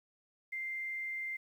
sine tone with quantisation, 2093 Hz, C7, in tune, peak -36 dBFS, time 0.52-1.37 s, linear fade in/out 10 ms, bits 11, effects none

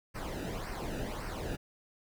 brown noise with flanger, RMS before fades -38 dBFS, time 0.14-1.57 s, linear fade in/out 20 ms, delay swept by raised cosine 0.28 to 0.94 ms, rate 1.8 Hz, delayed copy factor -0.7, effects none

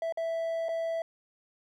triangle tone with dropouts, 659.3 Hz, E5, in tune, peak -27 dBFS, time 0.02-1.02 s, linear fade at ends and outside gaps 2 ms, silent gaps 0.124-0.173 / 0.685-0.69 s, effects none

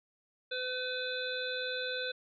harmonic tone with a mistuned harmonic, 506 Hz, B4, 42 cents sharp, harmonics 1 / 3 / 5 / 7 / 8, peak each -38 / -38 / -45 / -41 / -41 dBFS, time 0.51-2.12 s, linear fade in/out 10 ms, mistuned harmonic 8, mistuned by -17 cents, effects none

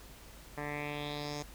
10% pulse tone with low-pass filter sweep, 146.83 Hz, D3, in tune, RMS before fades -39 dBFS, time 0.57-1.43 s, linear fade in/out 10 ms, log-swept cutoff 1600 to 6400 Hz, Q 3.8, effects added 50 Hz sine -54 dBFS peak until 1.54 s + pink hiss -54 dBFS RMS until 1.54 s

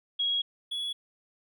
sine / triangle tone pair in turn, 3308 / 3378 Hz, G#7 / G#7, -8 / +29 cents, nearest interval unison, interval 37 cents, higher second, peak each -25 / -29 dBFS, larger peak first, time 0.19-0.42 / 0.71-0.93 s, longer first, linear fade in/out 10 ms, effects none

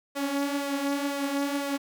sawtooth tone with flanger, 281.2 Hz, C#4, 25 cents sharp, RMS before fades -29 dBFS, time 0.15-1.78 s, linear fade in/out 20 ms, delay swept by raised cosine 1.9 to 7.3 ms, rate 2 Hz, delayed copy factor +0.5, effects none

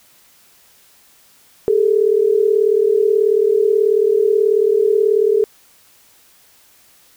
sine tone pair together, 404.3 / 442.7 Hz, G#4 / A4, -46 / +11 cents, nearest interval major second, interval 157 cents, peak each -14 dBFS, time 1.68-5.44 s, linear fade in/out 0 ms, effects white hiss -51 dBFS RMS until 7.16 s

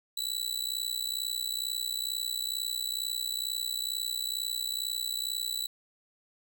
sawtooth tone with amplitude modulation, 3951 Hz, B7, in tune, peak -24 dBFS, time 0.17-5.67 s, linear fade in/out 5 ms, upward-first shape sine, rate 62.2 Hz, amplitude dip 95%, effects none

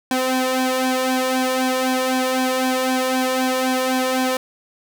sawtooth tone with flanger, 257.9 Hz, C4, 25 cents flat, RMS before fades -20 dBFS, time 0.11-4.37 s, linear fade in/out 2 ms, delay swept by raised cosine 1.2 to 1.74 ms, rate 3.9 Hz, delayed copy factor +0.9, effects none

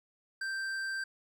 triangle tone with hard clipping, 1568 Hz, G6, in tune, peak -35 dBFS, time 0.41-1.04 s, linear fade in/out 5 ms, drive 13 dB, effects none

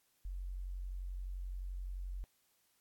sine tone, 45.77 Hz, F#1, 18 cents flat, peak -39 dBFS, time 0.25-2.24 s, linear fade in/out 0 ms, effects white hiss -75 dBFS RMS until 2.8 s + AAC 64 kbps

